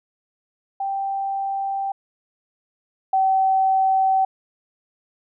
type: tone pair in turn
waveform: sine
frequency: 784 / 766.1 Hz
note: G5 / G5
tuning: 0 / -40 cents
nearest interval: unison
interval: 40 cents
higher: first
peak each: -22 / -15 dBFS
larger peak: second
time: 0.8-1.92 / 3.13-4.25 s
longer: neither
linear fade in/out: 5 ms
effects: none